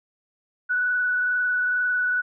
sine tone with frequency modulation, 1480 Hz, F#6, in tune, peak -20 dBFS, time 0.69-2.22 s, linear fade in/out 20 ms, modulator 22.2 Hz, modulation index 0.74, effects none

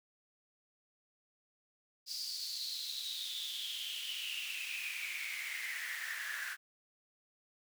pink noise with high-pass filter sweep, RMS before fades -41 dBFS, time 2.06-6.57 s, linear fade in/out 50 ms, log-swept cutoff 4900 to 1600 Hz, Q 8.9, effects none

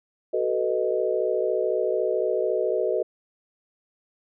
sine chord, B dominant seventh, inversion second, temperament equal with one note detuned, 376 / 440 / 493.9 / 622.3 Hz, F#4 / A4 / B4 / D#5, +28 / 0 / 0 / 0 cents, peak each -27 dBFS, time 0.33-3.03 s, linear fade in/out 10 ms, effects none

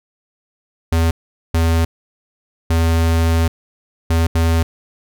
square tone bursts at uneven times, 82.41 Hz, E2, in tune, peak -13 dBFS, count 5, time 0.92-1.11 / 1.54-1.85 / 2.7-3.48 / 4.1-4.27 / 4.35-4.63 s, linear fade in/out 5 ms, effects none

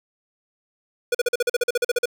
square tone bursts, 484.8 Hz, B4, 32 cents flat, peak -18 dBFS, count 14, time 1.12-2.057 s, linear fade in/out 5 ms, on 27 ms, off 43 ms, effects none

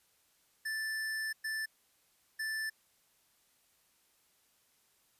square tone bursts at uneven times, 1760 Hz, A6, in tune, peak -35 dBFS, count 3, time 0.65-1.33 / 1.44-1.66 / 2.39-2.7 s, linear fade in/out 10 ms, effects white hiss -71 dBFS RMS until 5.19 s + resampled to 32000 Hz

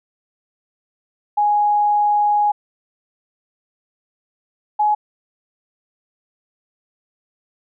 sine tone pair in turn, 830.6 / 841.2 Hz, G#5 / G#5, 0 / +22 cents, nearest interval unison, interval 22 cents, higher second, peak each -13 dBFS, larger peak neither, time 1.37-2.52 / 4.79-4.95 s, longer first, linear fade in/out 10 ms, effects none

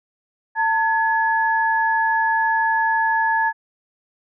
sine tone pair together, 897 / 1696.2 Hz, A5 / G#6, +33 / +36 cents, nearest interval major seventh, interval 1103 cents, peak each -18 / -20 dBFS, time 0.55-3.53 s, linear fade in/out 50 ms, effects none

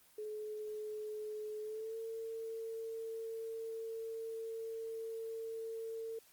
sine tone with pitch glide, 427 to 450.8 Hz, G#4 to A4, +48 to +42 cents, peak -40 dBFS, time 0.18-6.19 s, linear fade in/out 5 ms, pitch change +94 cents, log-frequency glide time 1.62-1.97 s, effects white hiss -65 dBFS RMS until 6.32 s + Opus 24 kbps

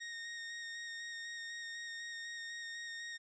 sawtooth tone with vibrato, 1856 Hz, A#6, 8 cents flat, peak -39 dBFS, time 0-3.18 s, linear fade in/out 20 ms, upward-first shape square, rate 4 Hz, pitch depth 12 cents each way, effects resampled to 16000 Hz

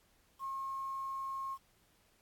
sine tone with quantisation, 1078 Hz, C#6, 49 cents flat, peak -37 dBFS, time 0.39-1.58 s, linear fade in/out 50 ms, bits 10, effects pink hiss -70 dBFS RMS until 2.21 s + AAC 64 kbps

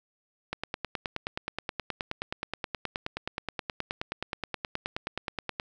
click train, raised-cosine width 0.3 ms, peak -15 dBFS, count 49, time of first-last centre 0.53-5.599 s, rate 9.47 Hz, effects none

